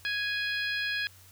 harmonic tone, 830.6 Hz, G#5, in tune, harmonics 2 / 3 / 4 / 5 / 6, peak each -31 / -35 / -37 / -39 / -41 dBFS, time 0.05-1.07 s, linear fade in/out 0 ms, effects added 93 Hz sine -56 dBFS peak until 1.31 s + white hiss -56 dBFS RMS until 1.31 s

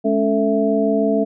sine tone cluster, 211.6 / 277.9 / 443.6 / 661 Hz, G#3 / C#4 / A4 / E5, +33 / +4 / +14 / +5 cents, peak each -20 dBFS, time 0.04-1.25 s, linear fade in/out 20 ms, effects none

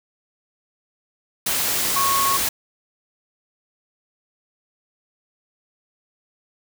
sine tone in noise, 1100 Hz, C#6, 14 cents flat, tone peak -19 dBFS, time 1.96-2.37 s, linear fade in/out 5 ms, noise white, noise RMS -22 dBFS, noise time 1.46-2.49 s, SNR 0 dB, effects none

